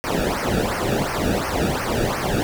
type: noise with flanger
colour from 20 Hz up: brown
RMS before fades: -22 dBFS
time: 0.04-2.43 s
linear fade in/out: 0 ms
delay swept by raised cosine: 0.26 to 0.99 ms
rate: 2.8 Hz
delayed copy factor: -0.95
effects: none